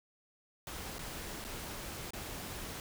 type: noise with dropouts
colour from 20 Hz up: pink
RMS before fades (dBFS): -43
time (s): 0.67-2.8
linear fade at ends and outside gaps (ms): 1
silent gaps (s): 0.984-0.991 / 1.442-1.448 / 2.106-2.134
effects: none